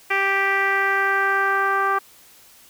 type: tone with low-pass filter sweep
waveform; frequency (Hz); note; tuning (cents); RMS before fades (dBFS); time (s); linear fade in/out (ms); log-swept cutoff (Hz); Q
10% pulse; 392; G4; 0; -20; 0.1-1.99; 10; 2300 to 1300; 3.1
effects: white hiss -50 dBFS RMS until 2.69 s